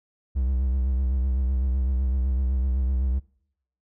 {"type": "tone with vibrato", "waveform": "triangle", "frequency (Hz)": 64.7, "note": "C2", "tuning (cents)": -19, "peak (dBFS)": -19, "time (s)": [0.35, 3.2], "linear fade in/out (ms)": 20, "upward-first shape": "sine", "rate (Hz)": 7.9, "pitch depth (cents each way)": 74, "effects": ["noise-tail reverb RT60 0.7 s tail -24 dB re dry"]}